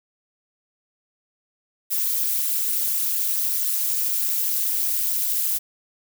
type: noise with amplitude modulation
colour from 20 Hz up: violet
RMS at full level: -19 dBFS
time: 1.9-5.59 s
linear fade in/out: 20 ms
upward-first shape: sine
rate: 213 Hz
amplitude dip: 95%
effects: none